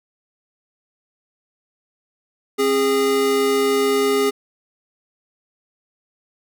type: tone pair together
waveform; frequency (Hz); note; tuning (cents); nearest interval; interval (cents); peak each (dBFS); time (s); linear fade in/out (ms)
square; 267.6 / 410.6; C4 / G#4; +39 / -20; perfect fifth; 741; -24 / -17; 2.58-4.31; 20
effects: none